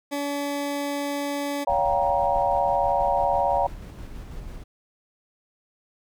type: tone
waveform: 20% pulse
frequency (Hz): 285.4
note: D4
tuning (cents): -49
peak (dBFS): -21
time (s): 0.11-1.65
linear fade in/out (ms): 20
type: chord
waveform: sine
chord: G half-diminished seventh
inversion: second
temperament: just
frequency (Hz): 564.5 / 705.6 / 784 / 940.8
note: Db5 / F5 / G5 / Bb5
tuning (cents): +31 / +18 / 0 / +16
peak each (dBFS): -25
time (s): 1.67-3.67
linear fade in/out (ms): 5
type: noise with tremolo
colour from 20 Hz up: brown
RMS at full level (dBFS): -36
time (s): 1.69-4.64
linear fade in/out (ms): 10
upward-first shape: square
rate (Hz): 6.1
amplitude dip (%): 25
effects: none